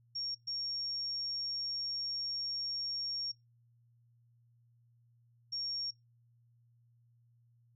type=tone bursts at uneven times; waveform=sine; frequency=5540 Hz; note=F8; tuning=15 cents flat; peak=-35 dBFS; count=3; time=0.15-0.35 / 0.47-3.32 / 5.52-5.91 s; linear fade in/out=10 ms; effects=noise-tail reverb RT60 0.2 s tail -26 dB re dry + added 118 Hz sine -65 dBFS peak until 7.75 s